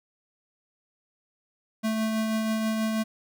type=tone with tremolo; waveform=square; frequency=220 Hz; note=A3; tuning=in tune; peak=-24 dBFS; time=1.83-3.04 s; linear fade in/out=20 ms; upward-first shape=triangle; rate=6.2 Hz; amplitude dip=30%; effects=none